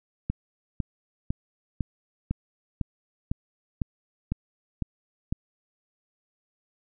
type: click train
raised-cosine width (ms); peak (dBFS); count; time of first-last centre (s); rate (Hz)
5; -14; 11; 0.3-5.325; 1.99
effects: none